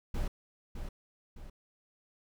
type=noise with echo; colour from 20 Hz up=brown; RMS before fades=-32 dBFS; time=0.14-0.28 s; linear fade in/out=5 ms; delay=610 ms; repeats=2; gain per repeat=-7 dB; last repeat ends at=1.5 s; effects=none